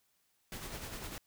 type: noise with tremolo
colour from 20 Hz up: pink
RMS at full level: -42 dBFS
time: 0.52-1.18 s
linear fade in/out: 0 ms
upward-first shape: sine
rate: 9.9 Hz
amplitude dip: 45%
effects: white hiss -75 dBFS RMS until 1.26 s